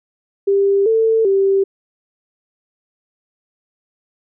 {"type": "tone with pitch steps", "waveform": "sine", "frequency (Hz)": [396.4, 447, 390.4], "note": ["G4", "A4", "G4"], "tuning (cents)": [19, 27, -7], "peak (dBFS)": -11, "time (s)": [0.47, 1.64], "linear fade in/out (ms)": 10, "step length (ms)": 390, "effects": []}